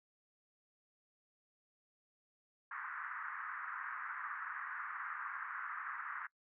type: band-pass noise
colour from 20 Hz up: pink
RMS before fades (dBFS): -44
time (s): 2.71-6.27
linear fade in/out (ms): 5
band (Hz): 1100 to 1800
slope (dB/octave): 48
effects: noise-tail reverb RT60 0.1 s tail -23 dB re dry